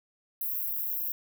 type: high-pass noise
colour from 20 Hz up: white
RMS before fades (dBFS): -32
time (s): 0.41-1.12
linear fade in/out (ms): 2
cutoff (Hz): 12000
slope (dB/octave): 96
effects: none